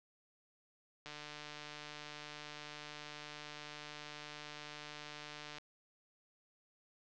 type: click train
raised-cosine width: 0.2 ms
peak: -30 dBFS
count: 675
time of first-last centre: 1.06-5.583 s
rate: 149 Hz
effects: low-pass 6000 Hz 12 dB/octave